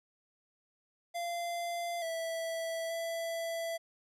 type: tone with pitch steps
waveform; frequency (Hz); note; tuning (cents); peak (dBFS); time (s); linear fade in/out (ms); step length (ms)
square; 689 / 658 / 665; F5 / E5 / E5; -24 / -3 / +15; -35; 1.14-3.78; 20; 880
effects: resampled to 32000 Hz + 12-bit